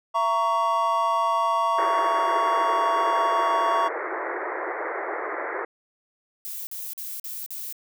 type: chord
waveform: triangle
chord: A# diminished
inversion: second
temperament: just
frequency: 671.3 / 932.3 / 1118.8 Hz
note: E5 / A#5 / C#6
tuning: +31 / 0 / +16 cents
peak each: -25 / -23 / -21 dBFS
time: 0.14-3.89 s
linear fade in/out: 20 ms
type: band-pass noise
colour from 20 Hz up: pink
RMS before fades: -30 dBFS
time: 1.78-5.65 s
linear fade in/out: 5 ms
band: 330 to 2100 Hz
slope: 96 dB/octave
type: noise bursts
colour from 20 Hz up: violet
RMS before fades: -34 dBFS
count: 5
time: 6.45-7.726 s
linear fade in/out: 0 ms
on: 220 ms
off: 44 ms
effects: none